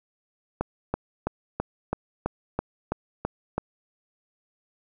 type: click train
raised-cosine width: 1 ms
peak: -11 dBFS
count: 10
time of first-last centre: 0.61-3.58 s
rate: 3.03 Hz
effects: none